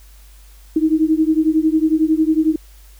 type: beating tone pair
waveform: sine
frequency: 310.7 / 321.7 Hz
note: D#4 / E4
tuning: -2 / -42 cents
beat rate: 11 Hz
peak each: -15 / -16 dBFS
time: 0.76-2.56 s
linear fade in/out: 5 ms
effects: added 50 Hz sine -41 dBFS peak until 2.99 s + white hiss -51 dBFS RMS until 2.99 s